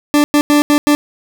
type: tone bursts at uneven times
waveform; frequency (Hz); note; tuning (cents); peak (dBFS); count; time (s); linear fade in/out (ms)
40% pulse; 293.7; D4; 0; -7; 5; 0.14-0.24 / 0.34-0.41 / 0.5-0.62 / 0.7-0.78 / 0.87-0.95; 0
effects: none